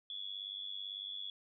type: tone with amplitude modulation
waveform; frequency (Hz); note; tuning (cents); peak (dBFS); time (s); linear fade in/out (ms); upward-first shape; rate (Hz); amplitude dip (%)
sine; 3400; G#7; +40; -37; 0.1-1.3; 2; sine; 98; 85
effects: none